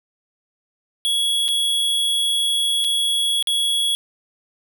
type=tone with dropouts; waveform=square; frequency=3347 Hz; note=G#7; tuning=13 cents sharp; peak=-18 dBFS; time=1.05-3.95 s; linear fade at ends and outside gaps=0 ms; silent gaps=1.481-1.487 / 2.842-2.846 / 3.426-3.472 s; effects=none